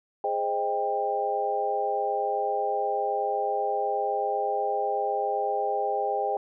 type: chord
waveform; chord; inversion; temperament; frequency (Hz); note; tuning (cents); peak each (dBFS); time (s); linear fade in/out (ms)
sine; Ab major seventh; none; equal with one note detuned; 415.3 / 523.3 / 622.3 / 792.6; Ab4 / C5 / Eb5 / G5; 0 / 0 / 0 / +19; -31 / -32 / -32 / -27; 0.24-6.37; 2
effects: none